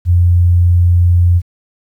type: tone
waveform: sine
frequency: 87.7 Hz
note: F2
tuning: 8 cents sharp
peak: -6 dBFS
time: 0.05-1.42 s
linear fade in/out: 50 ms
effects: 8-bit